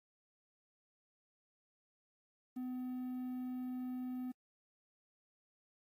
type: tone with quantisation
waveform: triangle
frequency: 252.6 Hz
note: B3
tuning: 39 cents sharp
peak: -37 dBFS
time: 2.56-4.32 s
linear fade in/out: 10 ms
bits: 11
effects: AAC 48 kbps